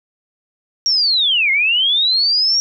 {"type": "linear two-way sweep", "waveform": "sine", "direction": "down then up", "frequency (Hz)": [5650, 2093, 5650], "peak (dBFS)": -12, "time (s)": [0.86, 2.6], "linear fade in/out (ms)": 0, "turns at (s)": 1.51, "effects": []}